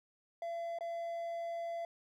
triangle tone with dropouts, 677 Hz, E5, 46 cents sharp, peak -35 dBFS, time 0.42-1.85 s, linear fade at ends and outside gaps 2 ms, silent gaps 0.787-0.808 s, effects none

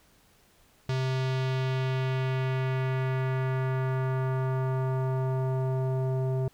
square tone with low-pass filter sweep, 130.81 Hz, C3, in tune, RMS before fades -28 dBFS, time 0.89-6.48 s, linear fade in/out 2 ms, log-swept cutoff 4700 to 600 Hz, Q 1.3, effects pink hiss -62 dBFS RMS until 6.53 s

